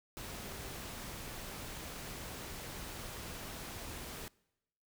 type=tone in noise; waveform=sine; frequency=392 Hz; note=G4; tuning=in tune; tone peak=-54 dBFS; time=0.44-0.76 s; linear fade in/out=0 ms; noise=pink; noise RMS=-45 dBFS; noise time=0.17-4.28 s; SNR=-12 dB; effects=noise-tail reverb RT60 0.9 s tail -24 dB re dry